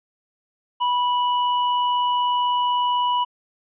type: tone with hard clipping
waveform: sine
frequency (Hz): 982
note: B5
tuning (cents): -10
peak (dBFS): -20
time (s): 0.8-3.25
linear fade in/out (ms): 20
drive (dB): 13
effects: resampled to 8000 Hz